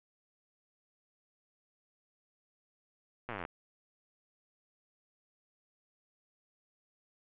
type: slowing click train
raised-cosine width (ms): 0.5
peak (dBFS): -24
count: 17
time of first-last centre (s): 3.29-3.451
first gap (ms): 8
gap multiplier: 1.03
effects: resampled to 8000 Hz + 11-bit